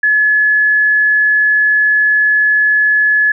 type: tone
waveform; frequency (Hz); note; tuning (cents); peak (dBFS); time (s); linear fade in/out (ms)
sine; 1707; G#6; +47; -8; 0.03-3.32; 5
effects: none